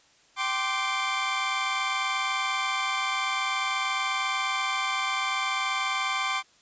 20% pulse chord, G suspended fourth, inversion none, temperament equal with one note detuned, 776.3 / 1046.5 / 1174.7 Hz, G5 / C6 / D6, -17 / 0 / 0 cents, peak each -28 / -25 / -24 dBFS, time 0.36-6.43 s, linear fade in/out 50 ms, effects white hiss -60 dBFS RMS until 6.61 s + resampled to 16000 Hz

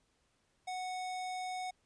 square tone, 738 Hz, F#5, 5 cents flat, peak -38 dBFS, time 0.67-1.71 s, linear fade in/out 10 ms, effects pink hiss -75 dBFS RMS until 1.85 s + resampled to 22050 Hz

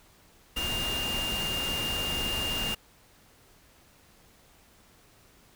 sine tone in noise, 2810 Hz, F7, 10 cents sharp, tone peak -30 dBFS, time 0.56-2.75 s, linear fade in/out 10 ms, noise pink, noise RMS -34 dBFS, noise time 0.56-2.75 s, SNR +1 dB, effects pink hiss -59 dBFS RMS until 5.55 s

